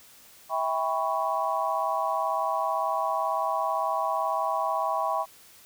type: tone cluster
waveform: sine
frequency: 650 / 795 / 991 / 1109 Hz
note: E5 / G5 / B5 / C#6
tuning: -24 / +24 / +6 / 0 cents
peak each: -30 dBFS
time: 0.49-5.26 s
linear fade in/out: 50 ms
effects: white hiss -53 dBFS RMS until 5.65 s